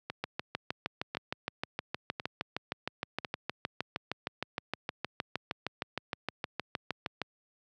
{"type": "two click trains", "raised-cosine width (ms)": 0.3, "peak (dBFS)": [-16, -19], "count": [46, 4], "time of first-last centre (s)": [[0.24, 7.217], [0.1, 3.248]], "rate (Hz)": [6.45, 0.953], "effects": ["high-pass 100 Hz 12 dB/octave"]}